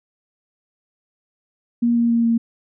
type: tone with pitch steps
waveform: sine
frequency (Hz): 236.5 / 234.6 / 232.7 / 230.8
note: A#3 / A#3 / A#3 / A#3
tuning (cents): +25 / +11 / -3 / -17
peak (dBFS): -14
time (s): 1.82-2.38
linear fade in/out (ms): 10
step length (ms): 140
effects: none